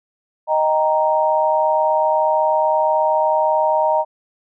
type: chord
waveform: sine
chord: Eb major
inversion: none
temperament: equal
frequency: 622.3 / 784 / 932.3 Hz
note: Eb5 / G5 / Bb5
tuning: 0 / 0 / 0 cents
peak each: -17 / -22 / -17 dBFS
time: 0.47-4.05 s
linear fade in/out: 50 ms
effects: none